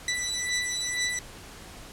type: beating tone pair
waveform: 15% pulse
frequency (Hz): 1975.5 / 1977.6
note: B6 / B6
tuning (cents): 0 / +2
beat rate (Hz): 2.1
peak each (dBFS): -24 / -24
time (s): 0.08-1.19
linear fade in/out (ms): 2
effects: pink hiss -45 dBFS RMS until 1.92 s + low-pass 11000 Hz 12 dB/octave